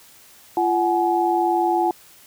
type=tone cluster; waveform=sine; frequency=344 / 745 / 845 Hz; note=F4 / F#5 / G#5; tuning=-26 / +12 / +30 cents; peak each=-21 dBFS; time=0.57-1.91 s; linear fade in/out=2 ms; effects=white hiss -49 dBFS RMS until 2.26 s